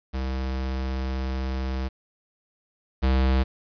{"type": "tone pair in turn", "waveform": "square", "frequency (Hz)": [65.41, 65.41], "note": ["C2", "C2"], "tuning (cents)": [0, 0], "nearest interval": "unison", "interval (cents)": 0, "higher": "neither", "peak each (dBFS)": [-26, -19], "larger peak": "second", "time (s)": [[0.13, 1.89], [3.02, 3.44]], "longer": "first", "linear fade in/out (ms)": 20, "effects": ["resampled to 11025 Hz", "8-bit"]}